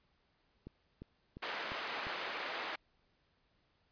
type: click train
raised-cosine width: 3 ms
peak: -34 dBFS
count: 5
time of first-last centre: 0.67-2.069 s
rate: 2.86 Hz
type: band-pass noise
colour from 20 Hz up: white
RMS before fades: -41 dBFS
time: 1.42-2.76 s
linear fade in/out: 10 ms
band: 410 to 2300 Hz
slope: 12 dB/octave
effects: pink hiss -75 dBFS RMS until 3.91 s + resampled to 11025 Hz